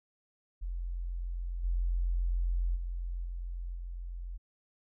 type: tone with level steps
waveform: sine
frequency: 43.65 Hz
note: F1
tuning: in tune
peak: -33 / -27 / -33 / -35 / -37 dBFS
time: 0.61-4.38 s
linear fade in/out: 20 ms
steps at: 1.63 / 2.75 / 3.24 / 3.74 s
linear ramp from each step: 20 ms
effects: none

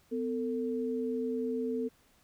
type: tone pair together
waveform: sine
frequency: 251.7 / 448.5 Hz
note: B3 / A4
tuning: +33 / +33 cents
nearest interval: minor seventh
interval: 1000 cents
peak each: -33 / -33 dBFS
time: 0.11-1.89 s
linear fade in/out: 20 ms
effects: pink hiss -66 dBFS RMS until 2.23 s

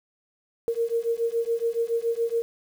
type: beating tone pair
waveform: sine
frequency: 459.9 / 467 Hz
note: A#4 / A#4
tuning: -23 / +3 cents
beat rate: 7.1 Hz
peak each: -26 dBFS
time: 0.68-2.42 s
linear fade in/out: 0 ms
effects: 8-bit

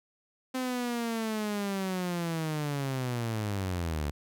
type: linear sweep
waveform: sawtooth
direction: down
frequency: 259.4 to 70.3 Hz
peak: -26 dBFS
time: 0.54-4.11 s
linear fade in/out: 10 ms
effects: none

